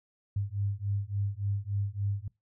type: beating tone pair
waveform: sine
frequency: 98.9 / 102.4 Hz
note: G2 / G#2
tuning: +16 / -24 cents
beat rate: 3.5 Hz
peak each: -32 / -32 dBFS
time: 0.36-2.28 s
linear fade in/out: 5 ms
effects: noise-tail reverb RT60 0.2 s tail -23 dB re dry